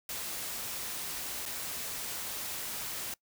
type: noise with dropouts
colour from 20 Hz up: white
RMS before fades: -38 dBFS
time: 0.09-3.14 s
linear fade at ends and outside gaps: 2 ms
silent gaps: 1.455-1.46 s
effects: noise-tail reverb RT60 0.1 s tail -23 dB re dry